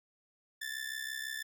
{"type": "ring-modulated tone", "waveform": "sawtooth", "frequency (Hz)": 1760, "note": "A6", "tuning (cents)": 0, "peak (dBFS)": -31, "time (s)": [0.61, 1.43], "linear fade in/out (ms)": 10, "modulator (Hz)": 33, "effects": []}